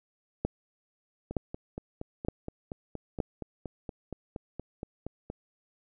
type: two click trains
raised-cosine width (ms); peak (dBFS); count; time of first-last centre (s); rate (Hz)
2; -14 / -23; 4 / 18; 0.45-3.202 / 1.31-5.301; 1.09 / 4.26
effects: none